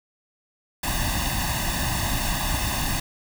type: noise with comb filter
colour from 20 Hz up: pink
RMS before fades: -25 dBFS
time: 0.83-3 s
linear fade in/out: 5 ms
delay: 1.1 ms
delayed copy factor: +1
effects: none